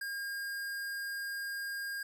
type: tone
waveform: square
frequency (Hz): 1616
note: G#6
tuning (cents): -48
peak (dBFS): -37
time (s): 0.01-2.03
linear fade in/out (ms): 5
effects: none